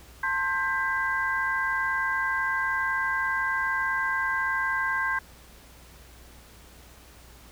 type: tone cluster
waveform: sine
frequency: 897 / 1055 / 1584 / 1996 Hz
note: A5 / C6 / G6 / B6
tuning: +33 / +14 / +18 / +18 cents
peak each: -35 / -30 / -26 / -34 dBFS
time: 0.23-5.19 s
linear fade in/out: 5 ms
effects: added 60 Hz sine -51 dBFS peak until 7.51 s + pink hiss -52 dBFS RMS until 7.51 s